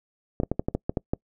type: clicks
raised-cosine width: 2 ms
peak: -11 dBFS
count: 9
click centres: 0.401 / 0.434 / 0.516 / 0.595 / 0.685 / 0.75 / 0.895 / 0.972 / 1.135 s
effects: noise-tail reverb RT60 0.1 s tail -26 dB re dry